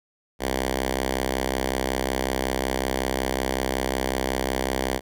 5% pulse tone with notch filter, 65.41 Hz, C2, in tune, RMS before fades -26 dBFS, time 0.39-5.01 s, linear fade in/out 50 ms, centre 140 Hz, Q 1, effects none

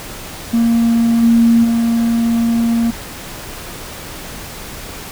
triangle tone with level steps, 231.6 Hz, A#3, 11 cents flat, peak -7 / -3 / -9 dBFS, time 0.53-2.91 s, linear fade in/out 10 ms, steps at 1.22 / 1.63 s, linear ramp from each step 20 ms, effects tanh soft clip ceiling -5 dBFS + pink hiss -30 dBFS RMS until 5.11 s

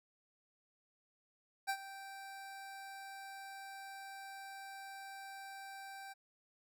25% pulse tone with ADSR envelope, 782 Hz, G5, 4 cents flat, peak -29 dBFS, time 1.67-6.14 s, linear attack 26 ms, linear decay 68 ms, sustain -15 dB, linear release 21 ms, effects none

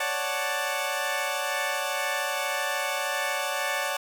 15% pulse chord, D major seventh, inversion third, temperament equal, 554.4 / 587.3 / 740 / 880 Hz, C#5 / D5 / F#5 / A5, 0 / 0 / 0 / 0 cents, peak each -26 dBFS, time 0-3.97 s, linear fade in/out 5 ms, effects none

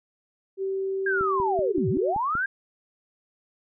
sine tone with pitch glide, 385.9 to 374 Hz, G4 to F#4, -27 to +19 cents, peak -25 dBFS, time 0.57-2.15 s, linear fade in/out 50 ms, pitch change -54 cents, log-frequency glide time 1.56-2.01 s
sine linear two-way sweep, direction down then up, 1635 to 90.5 to 1635 Hz, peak -23 dBFS, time 1.06-2.46 s, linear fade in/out 5 ms, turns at 1.89 s
click train, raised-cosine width 3 ms, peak -23 dBFS, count 7, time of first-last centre 1.21-2.353 s, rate 5.25 Hz
effects none

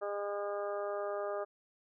harmonic tone, 203.3 Hz, G#3, 37 cents flat, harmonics 2 / 3 / 4 / 5 / 6 / 7 / 8, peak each -39 / -37 / -45 / -53 / -43 / -54 / -53 dBFS, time 0.01-1.45 s, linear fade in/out 20 ms, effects none

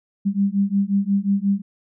sine beating tone pair, 196 / 201.6 Hz, G3 / G3, 0 / +49 cents, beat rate 5.6 Hz, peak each -20 dBFS, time 0.25-1.62 s, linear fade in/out 20 ms, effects none

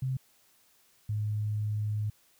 sine tone pair in turn, 130.81 / 105.82 Hz, C3 / G#2, 0 / +33 cents, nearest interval major third, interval 367 cents, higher first, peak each -28 dBFS, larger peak neither, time 0.02-0.17 / 1.09-2.1 s, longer second, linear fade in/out 5 ms, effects white hiss -65 dBFS RMS until 2.39 s

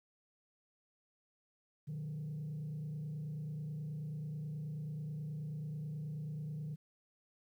sine tone with frequency modulation, 151.6 Hz, D#3, 45 cents flat, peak -37 dBFS, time 1.87-6.76 s, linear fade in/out 20 ms, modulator 29.3 Hz, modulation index 0.5, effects tanh soft clip ceiling -37 dBFS + 12-bit

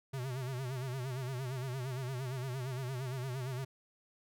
square tone with vibrato, 129.1 Hz, C3, 23 cents flat, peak -37 dBFS, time 0.13-3.65 s, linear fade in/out 10 ms, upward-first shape sine, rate 8.7 Hz, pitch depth 100 cents each way, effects none

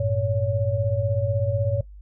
sine tone cluster, 97.2 / 113.3 / 564 Hz, G2 / A#2 / C#5, -14 / -49 / +30 cents, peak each -25 dBFS, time 0-1.81 s, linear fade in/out 5 ms, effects noise-tail reverb RT60 0.1 s tail -18 dB re dry + added 50 Hz sine -40 dBFS peak until 2.01 s

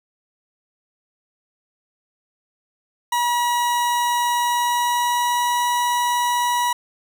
40% pulse tone with pitch glide, 963 to 969.7 Hz, B5 to B5, -44 to -32 cents, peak -17 dBFS, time 3.12-6.73 s, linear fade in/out 5 ms, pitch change +12 cents, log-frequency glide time 4.39-5.62 s, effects none

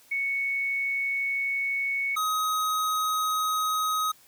sine / square tone pair in turn, 2217 / 1262.3 Hz, C#7 / D#6, 0 / +25 cents, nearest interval minor seventh, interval 975 cents, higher first, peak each -25 dBFS, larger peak neither, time 0.11-2.16 / 2.16-4.12 s, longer first, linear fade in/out 10 ms, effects white hiss -57 dBFS RMS until 4.27 s

